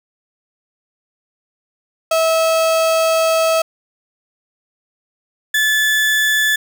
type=tone pair in turn; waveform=35% pulse; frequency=649 / 1732.6 Hz; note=E5 / A6; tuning=-27 / -27 cents; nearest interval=octave + perfect fourth; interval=1700 cents; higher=second; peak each=-11 dBFS; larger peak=neither; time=2.11-3.62 / 5.54-6.56 s; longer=first; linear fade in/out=5 ms; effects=none